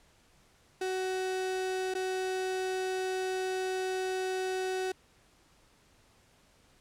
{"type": "tone with dropouts", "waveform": "35% pulse", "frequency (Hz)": 374.4, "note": "F#4", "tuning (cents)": 20, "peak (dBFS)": -29, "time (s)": [0.81, 4.92], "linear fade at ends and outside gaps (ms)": 5, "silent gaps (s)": [1.94, 1.95], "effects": ["pink hiss -64 dBFS RMS until 6.8 s", "low-pass 10000 Hz 12 dB/octave"]}